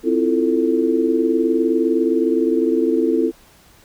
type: chord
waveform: sine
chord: F major seventh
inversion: second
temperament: equal with one note detuned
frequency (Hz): 261.6 / 329.6 / 349.2 / 444.3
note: C4 / E4 / F4 / A4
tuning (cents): 0 / 0 / 0 / +17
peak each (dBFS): -21 / -18 / -22 / -20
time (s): 0.03-3.32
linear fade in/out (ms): 50
effects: pink hiss -50 dBFS RMS until 3.84 s